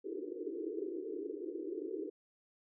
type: band-pass noise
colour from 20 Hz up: pink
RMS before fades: -41 dBFS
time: 0.04-2.1 s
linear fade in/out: 10 ms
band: 300 to 460 Hz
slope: 96 dB/octave
effects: none